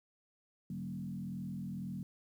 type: tone with frequency modulation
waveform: sine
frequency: 187.5 Hz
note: F#3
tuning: 23 cents sharp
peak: -38 dBFS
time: 0.7-2.03 s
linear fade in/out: 2 ms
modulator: 42 Hz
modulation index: 1.2
effects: 11-bit